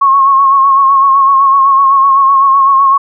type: tone with vibrato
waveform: sine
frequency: 1091 Hz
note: C#6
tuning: 28 cents flat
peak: -4 dBFS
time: 0.01-2.98 s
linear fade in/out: 10 ms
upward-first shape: sine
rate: 7.9 Hz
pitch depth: 41 cents each way
effects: none